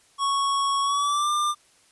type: tone with pitch glide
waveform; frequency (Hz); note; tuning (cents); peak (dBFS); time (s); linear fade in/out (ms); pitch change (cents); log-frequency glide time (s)
square; 1108.7 to 1195.2; C#6 to D6; 0 to +30; -22; 0.18-1.55; 50; +130; 0.82-1.31
effects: white hiss -59 dBFS RMS until 1.91 s + resampled to 24000 Hz